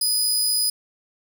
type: tone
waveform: 20% pulse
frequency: 4978 Hz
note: D#8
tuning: in tune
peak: -13 dBFS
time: 0.01-0.7 s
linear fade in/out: 5 ms
effects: none